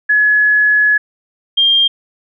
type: tone pair in turn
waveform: sine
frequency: 1696 / 3202 Hz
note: G#6 / G7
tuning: +36 / +36 cents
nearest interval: major seventh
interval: 1100 cents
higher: second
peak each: -8 dBFS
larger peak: neither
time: 0.09-0.98 / 1.57-1.88 s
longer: first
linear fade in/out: 10 ms
effects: none